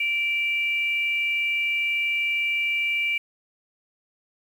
sine tone pair together, 2336 / 2839 Hz, D7 / F7, -10 / +28 cents, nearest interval minor third, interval 338 cents, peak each -22 / -31 dBFS, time 0-3.18 s, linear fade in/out 5 ms, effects 8-bit

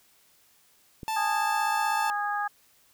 click, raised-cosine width 3 ms, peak -26 dBFS, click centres 1.032 s
45% pulse tone, 880 Hz, A5, in tune, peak -27 dBFS, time 1.08-2.1 s, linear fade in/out 0 ms
harmonic tone, 412 Hz, G#4, 14 cents flat, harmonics 2 / 3 / 4, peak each -29 / -32 / -32 dBFS, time 1.16-2.48 s, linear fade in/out 10 ms
effects white hiss -62 dBFS RMS until 2.93 s

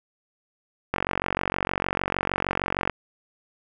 click train, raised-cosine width 0.5 ms, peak -8 dBFS, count 92, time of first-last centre 0.94-2.897 s, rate 46.5 Hz, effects none

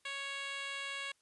10% pulse tone with band-pass filter, 554.4 Hz, C#5, in tune, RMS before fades -41 dBFS, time 0.05-1.12 s, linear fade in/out 5 ms, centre 3000 Hz, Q 0.76, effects white hiss -74 dBFS RMS until 1.21 s + resampled to 24000 Hz

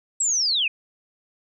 sine linear sweep, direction down, 7860 to 2426 Hz, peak -19 dBFS, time 0.2-0.68 s, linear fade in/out 5 ms, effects none

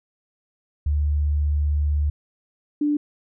sine tone pair in turn, 73.7 / 294.8 Hz, D2 / D4, +7 / +7 cents, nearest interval 2 octaves, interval 2400 cents, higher second, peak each -18 dBFS, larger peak neither, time 0.86-2.1 / 2.81-2.97 s, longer first, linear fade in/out 5 ms, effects none

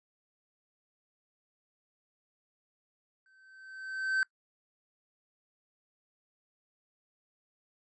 triangle tone with exponential growth, 1543 Hz, G6, 28 cents flat, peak -22 dBFS, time 3.26-4.23 s, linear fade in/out 1 ms, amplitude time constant 210 ms, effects noise-tail reverb RT60 0.1 s tail -24 dB re dry + resampled to 22050 Hz

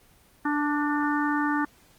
harmonic tone with a mistuned harmonic, 293.7 Hz, D4, in tune, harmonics 1 / 3 / 4 / 5 / 6, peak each -25 / -30 / -31 / -32 / -33 dBFS, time 0.45-1.65 s, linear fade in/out 5 ms, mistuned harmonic 6, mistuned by +32 cents, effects pink hiss -58 dBFS RMS until 1.98 s + Opus 24 kbps

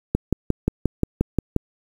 click train, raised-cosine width 3 ms, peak -5 dBFS, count 9, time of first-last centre 0.15-1.563 s, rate 5.66 Hz, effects 7-bit

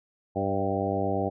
harmonic tone with a mistuned harmonic, 98 Hz, G2, in tune, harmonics 1 / 2 / 3 / 4 / 5 / 6 / 7 / 8, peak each -33 / -33 / -33 / -33 / -33 / -33 / -33 / -33 dBFS, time 0.35-1.3 s, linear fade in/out 20 ms, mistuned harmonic 6, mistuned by +26 cents, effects none

